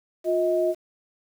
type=tone pair together; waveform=sine; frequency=355.3 / 633.6 Hz; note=F4 / D#5; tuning=+30 / +31 cents; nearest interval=minor seventh; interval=1001 cents; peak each=-23 / -22 dBFS; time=0.24-0.75 s; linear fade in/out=50 ms; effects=8-bit